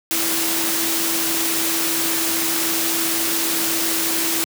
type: tone in noise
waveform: sine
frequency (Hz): 329.5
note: E4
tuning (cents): -1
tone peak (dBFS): -27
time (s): 0.11-4.44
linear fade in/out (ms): 0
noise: white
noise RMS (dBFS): -21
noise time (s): 0.11-4.44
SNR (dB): -9
effects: high-pass 150 Hz 12 dB/octave